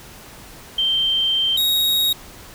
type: tone pair in turn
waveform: sine / 45% pulse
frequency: 3136 / 3775 Hz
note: G7 / A#7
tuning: 0 / +21 cents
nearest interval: minor third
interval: 321 cents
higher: second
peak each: -16 dBFS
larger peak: neither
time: 0.78-1.57 / 1.57-2.13 s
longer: first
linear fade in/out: 5 ms
effects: pink hiss -41 dBFS RMS until 2.54 s